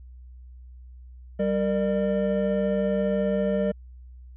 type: tone cluster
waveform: triangle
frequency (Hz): 194.8 / 460.7 / 599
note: G3 / A#4 / D5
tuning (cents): -11 / -20 / +34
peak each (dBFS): -23 / -26 / -24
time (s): 1.39-3.72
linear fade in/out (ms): 10
effects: added 62 Hz sine -42 dBFS peak until 4.36 s + resampled to 8000 Hz